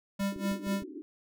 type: tone with tremolo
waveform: square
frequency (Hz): 198.1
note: G3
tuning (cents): +18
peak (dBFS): -28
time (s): 0.19-0.84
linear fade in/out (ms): 10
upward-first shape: sine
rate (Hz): 4.2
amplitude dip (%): 90
type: click train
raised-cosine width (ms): 5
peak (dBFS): -35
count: 5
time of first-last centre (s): 0.21-0.822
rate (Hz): 6.54
type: band-pass noise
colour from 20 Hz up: pink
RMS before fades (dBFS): -43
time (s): 0.32-1.02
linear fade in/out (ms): 0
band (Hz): 260 to 390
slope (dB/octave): 96
effects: none